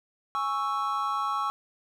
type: chord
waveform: triangle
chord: C# minor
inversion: second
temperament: equal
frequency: 830.6 / 1108.7 / 1318.5 Hz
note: G#5 / C#6 / E6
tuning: 0 / 0 / 0 cents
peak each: -32 / -27 / -29 dBFS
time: 0.35-1.5 s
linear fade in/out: 0 ms
effects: none